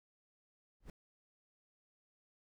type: noise with exponential growth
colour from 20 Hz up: brown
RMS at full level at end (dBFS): -41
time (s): 0.8-0.9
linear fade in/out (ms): 2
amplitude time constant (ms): 21
effects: none